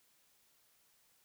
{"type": "silence", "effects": ["white hiss -71 dBFS RMS until 1.24 s"]}